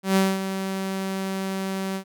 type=tone with ADSR envelope; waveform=sawtooth; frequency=192 Hz; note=G3; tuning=36 cents flat; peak=-12 dBFS; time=0.03-2.04 s; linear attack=130 ms; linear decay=220 ms; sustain=-10 dB; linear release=83 ms; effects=none